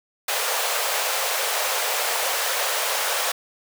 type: high-pass noise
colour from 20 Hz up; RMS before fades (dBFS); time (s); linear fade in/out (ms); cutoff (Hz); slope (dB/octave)
pink; -24; 0.28-3.32; 5; 480; 48
effects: none